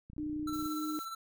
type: click train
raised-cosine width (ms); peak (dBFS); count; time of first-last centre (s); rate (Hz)
5; -37; 18; 0.1-0.659; 30.4
type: tone with pitch glide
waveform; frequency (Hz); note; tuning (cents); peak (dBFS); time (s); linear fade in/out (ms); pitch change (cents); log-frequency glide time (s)
sine; 301.7 to 306.6; D4 to D#4; +47 to -25; -34; 0.18-0.99; 0; +28; 0.31-0.67
type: tone with tremolo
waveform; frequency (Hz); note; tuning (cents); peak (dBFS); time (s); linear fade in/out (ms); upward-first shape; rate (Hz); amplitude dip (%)
square; 1336; E6; +23; -38; 0.47-1.15; 5; sine; 17; 50
type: noise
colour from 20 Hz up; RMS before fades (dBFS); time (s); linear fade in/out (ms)
violet; -49; 0.53-1.05; 2
effects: none